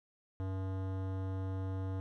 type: tone with hard clipping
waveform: sine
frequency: 95 Hz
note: F#2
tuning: 46 cents sharp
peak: -37 dBFS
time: 0.4-2 s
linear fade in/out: 0 ms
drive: 18 dB
effects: none